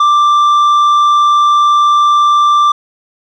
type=tone with tanh clipping; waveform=sine; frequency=1179 Hz; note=D6; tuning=6 cents sharp; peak=-7 dBFS; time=0-2.72 s; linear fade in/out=5 ms; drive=6 dB; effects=none